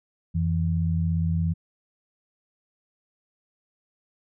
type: tone pair together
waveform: sine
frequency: 87.66 / 164.81 Hz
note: F2 / E3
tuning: +7 / 0 cents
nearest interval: major seventh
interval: 1093 cents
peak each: -24 dBFS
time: 0.34-1.54 s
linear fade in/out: 20 ms
effects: none